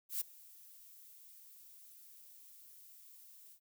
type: noise with ADSR envelope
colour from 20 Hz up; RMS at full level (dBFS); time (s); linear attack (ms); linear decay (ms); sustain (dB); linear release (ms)
violet; -35; 0.09-3.6; 120; 9; -23; 77
effects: none